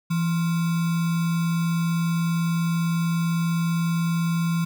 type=tone with sample-and-hold; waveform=sine; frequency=167.8 Hz; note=E3; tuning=31 cents sharp; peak=-20 dBFS; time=0.1-4.65 s; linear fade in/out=10 ms; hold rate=1225 Hz; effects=none